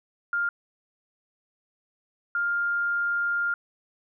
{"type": "tone pair in turn", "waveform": "sine", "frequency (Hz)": [1403, 1403], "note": ["F6", "F6"], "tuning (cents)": [8, 8], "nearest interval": "unison", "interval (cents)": 0, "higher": "neither", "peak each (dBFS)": -23, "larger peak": "neither", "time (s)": [[0.33, 0.49], [2.35, 3.54]], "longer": "second", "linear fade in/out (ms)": 2, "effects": []}